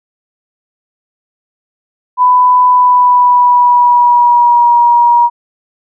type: tone with pitch glide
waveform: sine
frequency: 997 to 953.1 Hz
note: B5 to A#5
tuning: +16 to +38 cents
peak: -4 dBFS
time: 2.17-5.3 s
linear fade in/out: 50 ms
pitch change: -78 cents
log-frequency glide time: 2.68-4.73 s
effects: none